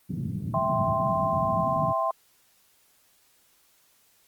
pink band-pass noise, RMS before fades -31 dBFS, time 0.09-1.93 s, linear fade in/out 20 ms, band 110 to 210 Hz, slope 24 dB/octave
sine chord, C major, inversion first, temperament equal, 659.3 / 784 / 1046.5 Hz, E5 / G5 / C6, 0 / 0 / 0 cents, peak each -27 / -31 / -26 dBFS, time 0.54-2.11 s, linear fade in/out 2 ms
effects white hiss -63 dBFS RMS until 4.27 s + Opus 32 kbps

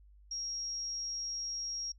sine tone, 5600 Hz, F8, 4 cents sharp, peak -36 dBFS, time 0.31-1.92 s, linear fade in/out 5 ms, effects noise-tail reverb RT60 0.1 s tail -25 dB re dry + added 50 Hz sine -56 dBFS peak until 1.98 s

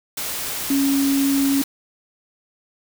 sine tone in noise, 276 Hz, C#4, 7 cents flat, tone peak -16 dBFS, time 0.7-1.62 s, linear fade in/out 5 ms, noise white, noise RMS -27 dBFS, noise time 0.17-1.64 s, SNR +8 dB, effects none

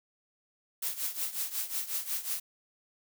blue noise with tremolo, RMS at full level -31 dBFS, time 0.82-2.4 s, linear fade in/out 5 ms, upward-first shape triangle, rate 5.5 Hz, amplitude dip 85%, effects none

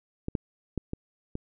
clicks, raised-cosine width 3 ms, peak -18 / -14 / -16 / -19 / -20 dBFS, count 5, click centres 0.284 / 0.352 / 0.777 / 0.934 / 1.354 s, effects none

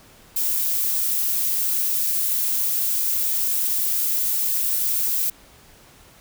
violet noise, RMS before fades -22 dBFS, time 0.36-5.3 s, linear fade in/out 5 ms, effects pink hiss -50 dBFS RMS until 6.2 s

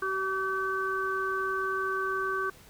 harmonic tone, 383 Hz, G4, 40 cents flat, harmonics 1 / 3 / 4, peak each -33 / -31 / -32 dBFS, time 0.02-2.5 s, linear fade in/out 5 ms, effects pink hiss -54 dBFS RMS until 2.69 s

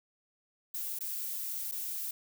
violet noise with dropouts, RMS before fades -37 dBFS, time 0.74-2.11 s, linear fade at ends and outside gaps 5 ms, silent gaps 0.989-1.007 / 1.714-1.72 s, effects none

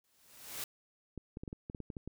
white noise with exponential growth, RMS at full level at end -38 dBFS, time 0.04-0.64 s, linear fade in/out 2 ms, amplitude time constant 130 ms
clicks, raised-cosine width 3 ms, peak -29 dBFS, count 11, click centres 1.177 / 1.371 / 1.435 / 1.478 / 1.529 / 1.699 / 1.748 / 1.803 / 1.902 / 1.968 / 2.076 s
effects none

